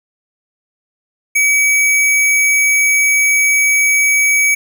sine tone with sample-and-hold, 2282 Hz, C#7, 50 cents sharp, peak -9 dBFS, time 1.35-4.55 s, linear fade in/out 10 ms, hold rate 8820 Hz, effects none

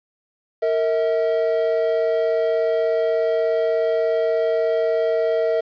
triangle tone pair together, 460 / 643.3 Hz, A#4 / E5, -23 / -42 cents, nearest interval tritone, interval 581 cents, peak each -18 dBFS, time 0.62-5.61 s, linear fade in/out 10 ms, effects resampled to 11025 Hz + 8-bit

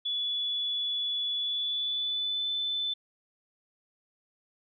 sine tone with pitch glide, 3424 to 3516 Hz, A7 to A7, -48 to -2 cents, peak -28 dBFS, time 0.05-2.94 s, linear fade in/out 10 ms, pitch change +46 cents, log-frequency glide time 1.36-2.49 s, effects none

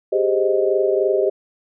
sine chord, Ab major seventh, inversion third, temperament equal, 392 / 415.3 / 523.3 / 622.3 Hz, G4 / Ab4 / C5 / Eb5, 0 / 0 / 0 / 0 cents, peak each -18 / -23 / -22 / -21 dBFS, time 0.12-1.3 s, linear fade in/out 10 ms, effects none

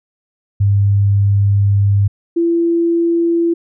sine tone pair in turn, 100.4 / 337.7 Hz, G2 / E4, +42 / +42 cents, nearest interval octave + major sixth, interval 2100 cents, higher second, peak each -9 / -11 dBFS, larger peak first, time 0.6-2.08 / 2.36-3.54 s, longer first, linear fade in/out 10 ms, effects none

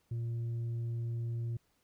sine tone with tanh clipping, 116.7 Hz, A#2, 2 cents sharp, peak -34 dBFS, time 0.11-1.57 s, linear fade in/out 5 ms, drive 3 dB, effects pink hiss -74 dBFS RMS until 1.83 s

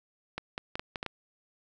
clicks, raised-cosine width 0.3 ms, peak -18 dBFS, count 7, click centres 0.38 / 0.579 / 0.755 / 0.795 / 0.958 / 1.029 / 1.063 s, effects none

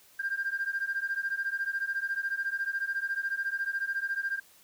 sine beating tone pair, 1586 / 1600 Hz, G6 / G6, +20 / +35 cents, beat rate 14 Hz, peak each -32 / -31 dBFS, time 0.19-4.4 s, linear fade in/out 10 ms, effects tanh soft clip ceiling -23 dBFS + white hiss -59 dBFS RMS until 4.63 s

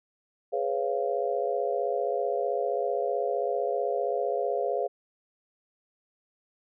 sine chord, C# dominant seventh, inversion second, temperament just, 415.8 / 498.9 / 554.4 / 693 Hz, G#4 / B4 / C#5 / E#5, +2 / +17 / 0 / -14 cents, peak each -31 dBFS, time 0.52-4.88 s, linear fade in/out 20 ms, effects none

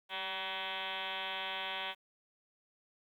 sine tone with frequency modulation, 2072 Hz, C7, 17 cents flat, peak -36 dBFS, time 0.09-1.95 s, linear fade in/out 50 ms, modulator 187 Hz, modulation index 7.8, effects 11-bit

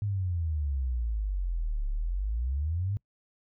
sine exponential two-way sweep, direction down then up, 105.4 to 34.61 to 105.4 Hz, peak -27 dBFS, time 0.02-2.97 s, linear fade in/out 0 ms, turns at 1.88 s, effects noise-tail reverb RT60 0.1 s tail -25 dB re dry

